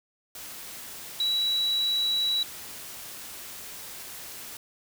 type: tone in noise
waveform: sine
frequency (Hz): 3912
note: B7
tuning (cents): -17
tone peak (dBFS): -23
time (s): 1.2-2.43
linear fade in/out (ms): 2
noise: white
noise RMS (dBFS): -41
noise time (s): 0.35-4.57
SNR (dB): +15
effects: none